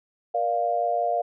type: tone cluster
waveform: sine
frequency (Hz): 474 / 593 / 699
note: A#4 / D5 / F5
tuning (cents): +29 / +17 / +1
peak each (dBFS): -30 / -28 / -23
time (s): 0.34-1.22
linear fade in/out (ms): 10
effects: none